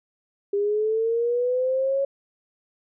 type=linear sweep; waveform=sine; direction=up; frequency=400 to 554.4 Hz; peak=-20 dBFS; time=0.53-2.05 s; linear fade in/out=5 ms; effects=none